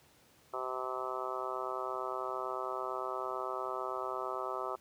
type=harmonic tone; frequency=128.9 Hz; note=C3; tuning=26 cents flat; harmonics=3 / 4 / 5 / 6 / 7 / 8 / 9 / 10; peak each=-42 / -44 / -42 / -46 / -45 / -44 / -42 / -42 dBFS; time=0.53-4.76 s; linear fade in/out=10 ms; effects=pink hiss -64 dBFS RMS until 4.8 s + high-pass 80 Hz 12 dB/octave